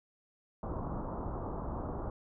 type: low-pass noise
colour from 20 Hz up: pink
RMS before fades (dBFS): -38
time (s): 0.63-2.1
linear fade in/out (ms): 2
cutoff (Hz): 1200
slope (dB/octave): 48
effects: none